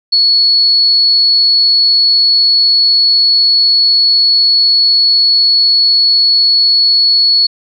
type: tone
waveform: sine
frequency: 4388 Hz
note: C#8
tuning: 18 cents flat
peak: -6 dBFS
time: 0.12-7.47 s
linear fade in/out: 10 ms
effects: none